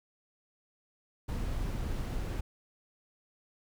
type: noise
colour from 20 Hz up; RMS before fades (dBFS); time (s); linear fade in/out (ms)
brown; -34; 1.28-2.41; 10
effects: none